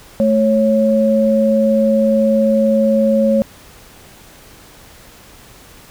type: tone pair together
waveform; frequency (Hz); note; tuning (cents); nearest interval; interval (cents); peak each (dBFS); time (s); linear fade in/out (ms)
sine; 218.3 / 550; A3 / C#5; -13 / -14; octave + major third; 1599; -13; 0.2-3.42; 0
effects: pink hiss -42 dBFS RMS until 5.9 s